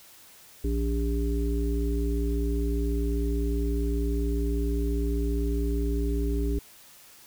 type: harmonic tone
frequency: 57.5 Hz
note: A#1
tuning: 23 cents flat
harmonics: 1 / 3 / 5 / 7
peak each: -25 / -37 / -32 / -33 dBFS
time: 0.64-6.59 s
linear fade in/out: 5 ms
effects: white hiss -52 dBFS RMS until 7.26 s